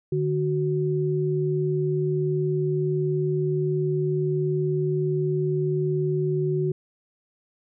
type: tone pair together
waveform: sine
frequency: 149.6 / 371 Hz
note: D3 / F#4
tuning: +32 / +5 cents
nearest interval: octave + major third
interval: 1573 cents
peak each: -24 dBFS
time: 0.12-6.72 s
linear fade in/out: 5 ms
effects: none